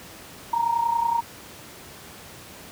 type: tone with amplitude modulation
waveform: sine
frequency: 932 Hz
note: A#5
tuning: 1 cent flat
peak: -17 dBFS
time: 0.53-1.21 s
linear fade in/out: 5 ms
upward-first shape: sine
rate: 30.7 Hz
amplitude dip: 70%
effects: pink hiss -43 dBFS RMS until 2.71 s + high-pass 80 Hz 12 dB/octave